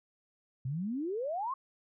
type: exponential sweep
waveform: sine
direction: up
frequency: 122.3 to 1113 Hz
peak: -32 dBFS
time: 0.65-1.54 s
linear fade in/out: 5 ms
effects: none